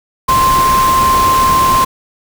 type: tone in noise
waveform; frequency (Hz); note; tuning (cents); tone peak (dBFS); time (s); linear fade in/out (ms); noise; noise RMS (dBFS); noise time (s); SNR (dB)
sine; 1050; C6; +6; -8; 0.28-1.85; 10; pink; -18; 0.28-1.85; +7
effects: none